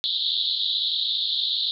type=band-pass noise; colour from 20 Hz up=pink; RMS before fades=-25 dBFS; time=0.04-1.71 s; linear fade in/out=0 ms; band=3400 to 4200 Hz; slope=96 dB/octave; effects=none